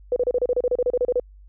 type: tone bursts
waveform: sine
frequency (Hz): 493.9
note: B4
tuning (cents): 0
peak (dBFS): -17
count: 15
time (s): 0.12-1.198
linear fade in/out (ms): 2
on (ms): 42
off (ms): 32
effects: added 49 Hz sine -44 dBFS peak until 1.48 s